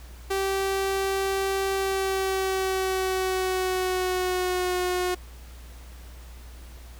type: tone with pitch glide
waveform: sawtooth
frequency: 388.1 to 362.1 Hz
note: G4 to F#4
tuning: -17 to -37 cents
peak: -20 dBFS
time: 0.3-5.15 s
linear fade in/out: 10 ms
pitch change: -120 cents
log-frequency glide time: 1.73-4.79 s
effects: added 60 Hz sine -41 dBFS peak until 6.99 s + pink hiss -51 dBFS RMS until 6.99 s